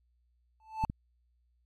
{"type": "tone with exponential growth", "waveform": "triangle", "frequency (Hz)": 878, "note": "A5", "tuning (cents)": -4, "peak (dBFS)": -23, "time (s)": [0.6, 0.85], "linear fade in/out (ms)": 1, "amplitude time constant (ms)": 53}
{"type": "clicks", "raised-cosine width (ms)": 5, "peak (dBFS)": -21, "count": 2, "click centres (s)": [0.839, 0.899]}
{"effects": ["added 60 Hz sine -68 dBFS peak until 1.65 s", "MP3 64 kbps"]}